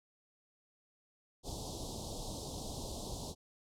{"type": "band-stop noise", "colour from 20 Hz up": "pink", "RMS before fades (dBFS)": -42, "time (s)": [1.43, 3.35], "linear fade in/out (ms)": 50, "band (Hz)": [940, 3500], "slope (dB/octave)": 48, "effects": ["low-pass 9000 Hz 12 dB/octave"]}